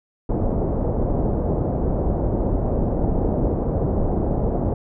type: low-pass noise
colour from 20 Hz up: pink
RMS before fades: -21 dBFS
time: 0.29-4.74 s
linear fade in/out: 5 ms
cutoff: 690 Hz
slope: 24 dB/octave
effects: none